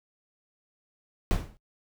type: noise with exponential decay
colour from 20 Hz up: brown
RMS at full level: -20 dBFS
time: 1.31-1.57 s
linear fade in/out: 0 ms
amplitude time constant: 55 ms
effects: noise-tail reverb RT60 0.1 s tail -23 dB re dry